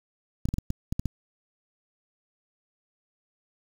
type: clicks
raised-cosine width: 5 ms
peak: -15 dBFS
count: 8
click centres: 0.455 / 0.488 / 0.54 / 0.584 / 0.704 / 0.925 / 0.995 / 1.057 s
effects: 7-bit

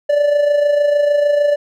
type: tone with amplitude modulation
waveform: triangle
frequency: 583 Hz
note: D5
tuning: 13 cents flat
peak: -7 dBFS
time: 0.09-1.56 s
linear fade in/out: 10 ms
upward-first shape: sine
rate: 26.6 Hz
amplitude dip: 50%
effects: none

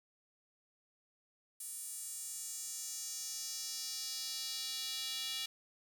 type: tone with high-pass filter sweep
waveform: square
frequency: 260.5 Hz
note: C4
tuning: 7 cents flat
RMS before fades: -42 dBFS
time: 1.6-5.46 s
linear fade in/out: 5 ms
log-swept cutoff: 9300 to 3400 Hz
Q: 2.4
effects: none

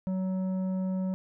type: tone with tanh clipping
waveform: triangle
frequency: 187.3 Hz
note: F#3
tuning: 21 cents sharp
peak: -29 dBFS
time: 0.07-1.14 s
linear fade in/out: 0 ms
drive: 13 dB
effects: none

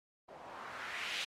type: noise with low-pass filter sweep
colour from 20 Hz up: blue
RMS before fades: -44 dBFS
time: 0.28-1.25 s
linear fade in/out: 10 ms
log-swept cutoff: 600 to 3300 Hz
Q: 2.2
effects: AAC 48 kbps

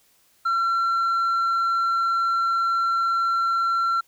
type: tone with tanh clipping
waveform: sine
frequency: 1359 Hz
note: F6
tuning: 48 cents flat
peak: -20 dBFS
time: 0.45-4.01 s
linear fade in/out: 10 ms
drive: 3 dB
effects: white hiss -61 dBFS RMS until 4.07 s

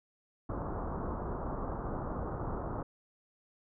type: low-pass noise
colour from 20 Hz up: pink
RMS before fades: -37 dBFS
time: 0.49-2.83 s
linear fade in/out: 5 ms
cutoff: 1300 Hz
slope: 48 dB/octave
effects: none

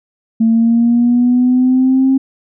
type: linear sweep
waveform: sine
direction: up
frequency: 224 to 267.8 Hz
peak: -7 dBFS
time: 0.4-2.18 s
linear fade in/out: 10 ms
effects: tanh soft clip ceiling -3 dBFS

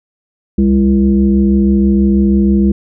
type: tone with frequency modulation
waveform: sine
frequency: 200.9 Hz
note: G3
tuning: 43 cents sharp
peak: -7 dBFS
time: 0.58-2.72 s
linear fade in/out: 5 ms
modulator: 136 Hz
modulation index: 0.85
effects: none

